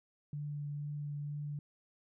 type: tone with vibrato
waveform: sine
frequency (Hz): 146.2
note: D3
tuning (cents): -7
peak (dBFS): -37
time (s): 0.33-1.59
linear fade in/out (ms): 2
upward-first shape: triangle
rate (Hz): 2.1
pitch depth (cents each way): 13
effects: none